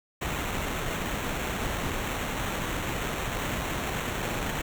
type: noise with sample-and-hold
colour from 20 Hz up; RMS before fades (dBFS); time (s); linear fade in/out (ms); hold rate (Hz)
pink; -31; 0.21-4.62; 10; 4900
effects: none